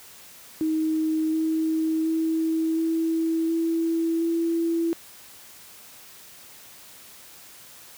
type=tone with pitch steps; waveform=sine; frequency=315.4 / 318.9 / 322.4 / 326 / 329.6 / 333.2 Hz; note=D#4 / D#4 / E4 / E4 / E4 / E4; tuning=+24 / +43 / -38 / -19 / 0 / +19 cents; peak=-21 dBFS; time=0.61-4.93 s; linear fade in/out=0 ms; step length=720 ms; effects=white hiss -47 dBFS RMS until 7.97 s + high-pass 60 Hz 12 dB/octave